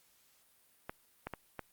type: clicks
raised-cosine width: 0.5 ms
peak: -24 dBFS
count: 4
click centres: 0.895 / 1.27 / 1.337 / 1.593 s
effects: white hiss -68 dBFS RMS until 1.72 s + Opus 48 kbps